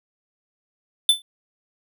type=tone with exponential decay; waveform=square; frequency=3520 Hz; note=A7; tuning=in tune; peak=-9 dBFS; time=1.09-1.22 s; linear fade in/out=2 ms; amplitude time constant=27 ms; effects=none